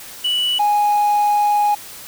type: tone pair in turn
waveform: triangle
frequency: 2954 / 828.9 Hz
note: F#7 / G#5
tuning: -3 / -4 cents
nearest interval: octave + minor seventh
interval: 2201 cents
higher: first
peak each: -14 / -10 dBFS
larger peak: second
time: 0.24-0.59 / 0.59-1.75 s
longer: second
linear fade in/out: 10 ms
effects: tanh soft clip ceiling -8 dBFS + white hiss -36 dBFS RMS until 2.07 s